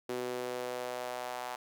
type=tone with high-pass filter sweep; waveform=sawtooth; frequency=124.3 Hz; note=B2; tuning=12 cents sharp; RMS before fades=-38 dBFS; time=0.09-1.56 s; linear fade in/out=5 ms; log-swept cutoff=360 to 810 Hz; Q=2.6; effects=none